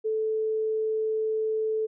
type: tone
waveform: sine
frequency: 437.4 Hz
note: A4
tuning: 10 cents flat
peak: -24 dBFS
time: 0.04-1.87 s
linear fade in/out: 20 ms
effects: none